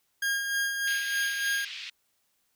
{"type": "tone with tremolo", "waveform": "40% pulse", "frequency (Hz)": 1622, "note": "G#6", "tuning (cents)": -41, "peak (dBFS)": -24, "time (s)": [0.22, 1.65], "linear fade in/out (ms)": 5, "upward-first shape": "sine", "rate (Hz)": 3.3, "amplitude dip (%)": 45}
{"type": "band-pass noise", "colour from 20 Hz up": "pink", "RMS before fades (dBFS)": -40, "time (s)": [0.87, 1.9], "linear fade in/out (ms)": 5, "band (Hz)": [2300, 4300], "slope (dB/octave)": 24}
{"effects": ["white hiss -73 dBFS RMS until 2.55 s"]}